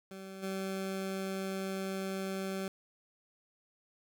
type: tone with level steps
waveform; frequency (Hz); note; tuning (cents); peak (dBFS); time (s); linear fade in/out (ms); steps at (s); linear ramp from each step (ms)
20% pulse; 192; G3; -36; -39 / -30; 0.11-2.68; 2; 0.42; 20
effects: none